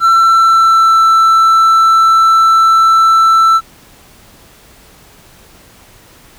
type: tone with pitch glide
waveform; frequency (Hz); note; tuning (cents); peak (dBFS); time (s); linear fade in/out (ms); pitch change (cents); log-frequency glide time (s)
triangle; 1344 to 1329.3; E6 to E6; +33 to +14; -3; 0-3.61; 50; -19; 0.13-1.03
effects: pink hiss -42 dBFS RMS until 6.38 s